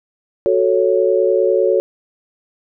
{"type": "chord", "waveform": "sine", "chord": "F# minor", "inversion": "none", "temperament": "equal", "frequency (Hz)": [370, 440, 554.4], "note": ["F#4", "A4", "C#5"], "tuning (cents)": [0, 0, 0], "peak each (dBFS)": -16, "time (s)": [0.46, 1.8], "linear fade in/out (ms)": 0, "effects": []}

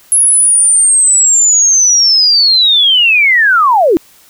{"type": "linear sweep", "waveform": "sine", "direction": "down", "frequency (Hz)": [10670, 293.7], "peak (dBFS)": -5, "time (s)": [0.12, 3.97], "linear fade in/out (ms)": 0, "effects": ["white hiss -44 dBFS RMS until 4.29 s"]}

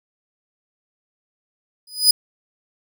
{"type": "tone with exponential growth", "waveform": "sawtooth", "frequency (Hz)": 4978, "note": "D#8", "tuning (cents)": 0, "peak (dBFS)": -4, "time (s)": [1.87, 2.11], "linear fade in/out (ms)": 5, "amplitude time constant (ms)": 51, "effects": []}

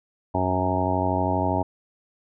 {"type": "harmonic tone with a mistuned harmonic", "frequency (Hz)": 92.5, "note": "F#2", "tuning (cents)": 0, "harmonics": [1, 2, 3, 4, 5, 6, 7, 8, 9, 10], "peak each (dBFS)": [-27, -32, -28, -32, -36, -34, -28, -37, -28, -29], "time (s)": [0.34, 1.63], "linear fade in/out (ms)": 10, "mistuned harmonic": 1, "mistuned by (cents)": -28, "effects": []}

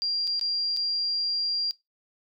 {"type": "tone with dropouts", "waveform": "sine", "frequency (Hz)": 4768, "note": "D8", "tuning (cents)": 25, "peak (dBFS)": -25, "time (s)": [0.02, 1.71], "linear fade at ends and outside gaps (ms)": 0, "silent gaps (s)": [[0.271, 0.275], [0.395, 0.412], [0.765, 0.771]], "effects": ["noise-tail reverb RT60 0.2 s tail -21 dB re dry"]}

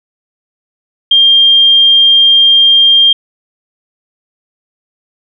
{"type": "tone", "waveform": "sine", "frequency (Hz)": 3200, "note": "G7", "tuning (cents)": 35, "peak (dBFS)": -3, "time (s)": [1.11, 3.13], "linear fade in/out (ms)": 5, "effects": []}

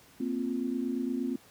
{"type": "chord", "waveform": "sine", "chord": "Bb suspended second", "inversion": "none", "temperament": "equal", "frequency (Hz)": [233.1, 261.6, 349.2], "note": ["Bb3", "C4", "F4"], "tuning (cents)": [0, 0, 0], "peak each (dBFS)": [-34, -31, -37], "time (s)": [0.2, 1.36], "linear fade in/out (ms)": 5, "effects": ["pink hiss -57 dBFS RMS until 1.5 s", "high-pass 80 Hz 12 dB/octave"]}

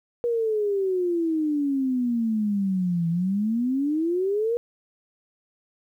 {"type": "exponential two-way sweep", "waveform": "sine", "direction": "down then up", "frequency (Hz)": [481.5, 165.1, 481.5], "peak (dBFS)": -21, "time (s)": [0.24, 4.57], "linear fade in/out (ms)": 0, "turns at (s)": 3.09, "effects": ["10-bit"]}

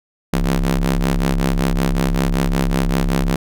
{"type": "ring-modulated tone", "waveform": "sawtooth", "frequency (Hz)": 66.9, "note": "C2", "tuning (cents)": 39, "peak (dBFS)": -8, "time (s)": [0.33, 3.36], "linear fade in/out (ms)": 5, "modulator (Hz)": 103, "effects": []}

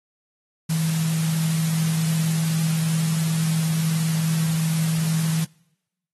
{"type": "tone in noise", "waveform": "sine", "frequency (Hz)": 160.9, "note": "E3", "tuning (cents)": -42, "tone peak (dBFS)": -20, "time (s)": [0.69, 5.45], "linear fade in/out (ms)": 10, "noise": "white", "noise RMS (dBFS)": -32, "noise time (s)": [0.69, 5.45], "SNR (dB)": 9, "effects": ["noise-tail reverb RT60 1.0 s tail -26 dB re dry", "AAC 32 kbps"]}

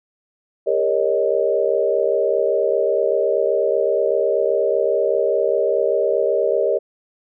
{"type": "chord", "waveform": "sine", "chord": "Eb dominant seventh", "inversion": "first", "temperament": "equal with one note detuned", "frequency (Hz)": [401.2, 466.2, 554.4, 622.3], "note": ["G4", "Bb4", "Db5", "Eb5"], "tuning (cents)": [40, 0, 0, 0], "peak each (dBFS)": -21, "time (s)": [0.66, 6.79], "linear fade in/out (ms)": 20, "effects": []}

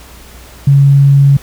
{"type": "tone", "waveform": "sine", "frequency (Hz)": 139.5, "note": "C#3", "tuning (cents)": 11, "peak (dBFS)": -3, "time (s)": [0.67, 1.37], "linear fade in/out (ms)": 5, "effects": ["added 60 Hz sine -36 dBFS peak until 1.42 s", "pink hiss -37 dBFS RMS until 1.42 s"]}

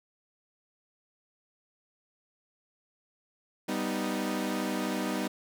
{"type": "chord", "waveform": "sawtooth", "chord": "G augmented", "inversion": "none", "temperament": "equal with one note detuned", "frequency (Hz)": [196, 248.1, 311.1], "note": ["G3", "B3", "D#4"], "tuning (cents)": [0, 8, 0], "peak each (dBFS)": [-30, -30, -30], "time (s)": [3.68, 5.28], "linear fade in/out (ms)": 10, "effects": []}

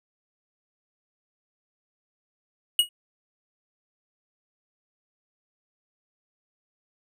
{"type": "tone with exponential decay", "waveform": "square", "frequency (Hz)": 2895, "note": "F#7", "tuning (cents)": -38, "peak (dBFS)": -13, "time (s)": [2.79, 2.89], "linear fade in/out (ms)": 2, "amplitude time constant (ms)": 21, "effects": []}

